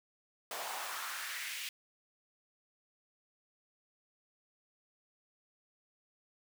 pink noise with high-pass filter sweep, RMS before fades -41 dBFS, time 0.51-1.69 s, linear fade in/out 2 ms, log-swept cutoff 640 to 2700 Hz, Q 2.2, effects none

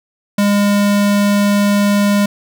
square tone, 203.5 Hz, G#3, 35 cents flat, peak -11 dBFS, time 0.38-2.26 s, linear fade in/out 5 ms, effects none

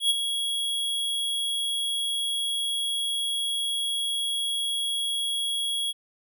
square tone with ADSR envelope, 3322 Hz, G#7, in tune, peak -18 dBFS, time 0-5.93 s, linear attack 100 ms, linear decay 26 ms, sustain -8 dB, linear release 29 ms, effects none

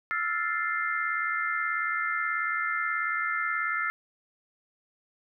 sine chord, F major seventh, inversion third, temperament equal, 1318.5 / 1396.9 / 1760 / 2093 Hz, E6 / F6 / A6 / C7, 0 / 0 / 0 / 0 cents, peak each -32 dBFS, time 0.11-3.9 s, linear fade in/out 0 ms, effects none

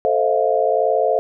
sine chord, F dominant seventh, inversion first, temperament equal with one note detuned, 440 / 523.3 / 637.5 / 698.5 Hz, A4 / C5 / Eb5 / F5, 0 / 0 / +42 / 0 cents, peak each -20 dBFS, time 0.05-1.19 s, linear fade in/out 0 ms, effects none

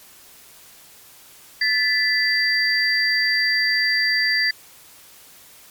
sine tone cluster, 1748 / 1995 / 4697 Hz, A6 / B6 / D8, -12 / +17 / -1 cents, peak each -21 dBFS, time 1.61-4.51 s, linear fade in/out 5 ms, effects white hiss -47 dBFS RMS until 5.7 s + MP3 96 kbps

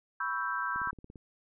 sine chord, C# half-diminished seventh, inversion third, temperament equal, 987.8 / 1108.7 / 1318.5 / 1568 Hz, B5 / C#6 / E6 / G6, 0 / 0 / 0 / 0 cents, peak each -37 / -38 / -36 / -34 dBFS, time 0.2-0.91 s, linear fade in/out 5 ms
click train, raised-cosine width 3 ms, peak -35 dBFS, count 8, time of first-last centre 0.76-1.158 s, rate 17.6 Hz
effects none

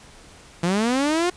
sawtooth linear sweep, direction up, 164.81 to 363.1 Hz, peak -15 dBFS, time 0.63-1.3 s, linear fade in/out 5 ms, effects pink hiss -47 dBFS RMS until 1.36 s + resampled to 22050 Hz

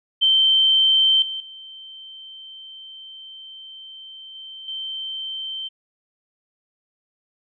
sine tone with level steps, 3112 Hz, G7, 13 cents flat, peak -13 / -26 / -37 / -35 / -27 dBFS, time 0.21-5.69 s, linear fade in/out 20 ms, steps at 1.22 / 1.4 / 4.35 / 4.68 s, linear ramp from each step 2 ms, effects none

